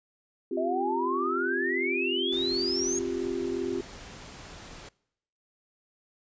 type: chord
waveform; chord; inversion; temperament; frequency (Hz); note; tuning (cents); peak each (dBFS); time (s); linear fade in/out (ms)
sine; C suspended fourth; none; equal; 261.6 / 349.2 / 392; C4 / F4 / G4; 0 / 0 / 0; -34 / -31 / -32; 0.51-3.81; 5
type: exponential sweep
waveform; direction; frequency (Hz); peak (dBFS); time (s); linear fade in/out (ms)
sine; up; 622.3 to 6680; -28; 0.57-2.99; 5
type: noise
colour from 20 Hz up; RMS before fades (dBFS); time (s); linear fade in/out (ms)
pink; -45; 2.32-4.89; 5
effects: noise-tail reverb RT60 0.8 s tail -24 dB re dry + resampled to 16000 Hz